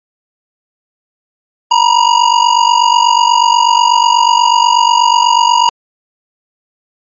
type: ring-modulated tone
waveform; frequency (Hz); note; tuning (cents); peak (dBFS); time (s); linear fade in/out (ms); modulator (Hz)
square; 954; A#5; +40; -4; 1.71-5.69; 0; 24.1
effects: MP3 32 kbps